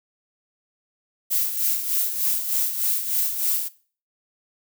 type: noise with tremolo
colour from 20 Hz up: violet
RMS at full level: -21 dBFS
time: 1.3-3.69 s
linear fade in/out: 20 ms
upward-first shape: sine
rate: 3.3 Hz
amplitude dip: 60%
effects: noise-tail reverb RT60 0.4 s tail -18 dB re dry